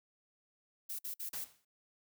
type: noise bursts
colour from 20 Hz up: violet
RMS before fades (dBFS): -41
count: 4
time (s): 0.89-1.446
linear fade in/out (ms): 10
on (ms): 100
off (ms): 52
type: noise with exponential decay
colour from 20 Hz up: white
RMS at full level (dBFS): -41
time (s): 1.33-1.65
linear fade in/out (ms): 5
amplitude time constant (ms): 68
effects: noise-tail reverb RT60 0.1 s tail -25 dB re dry